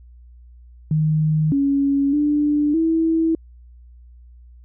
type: tone with pitch steps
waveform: sine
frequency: 155 / 278.9 / 295 / 325.3 Hz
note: D#3 / C#4 / D4 / E4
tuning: -6 / +11 / +8 / -23 cents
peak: -15 dBFS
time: 0.91-3.35 s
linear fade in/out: 2 ms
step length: 610 ms
effects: added 60 Hz sine -42 dBFS peak until 4.64 s